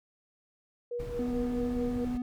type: tone with tremolo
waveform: sine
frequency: 481 Hz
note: B4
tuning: 46 cents flat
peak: -31 dBFS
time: 0.91-2.05 s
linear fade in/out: 5 ms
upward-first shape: sine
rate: 4.6 Hz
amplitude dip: 65%
type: noise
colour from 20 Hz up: brown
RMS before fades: -40 dBFS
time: 0.99-2.18 s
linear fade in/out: 10 ms
type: tone with vibrato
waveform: triangle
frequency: 246.9 Hz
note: B3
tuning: in tune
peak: -28 dBFS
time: 1.19-2.22 s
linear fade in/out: 2 ms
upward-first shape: square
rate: 13 Hz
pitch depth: 10 cents each way
effects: none